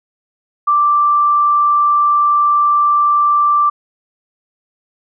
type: tone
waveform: sine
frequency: 1174.7 Hz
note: D6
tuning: in tune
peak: -9 dBFS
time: 0.67-3.7 s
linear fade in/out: 10 ms
effects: none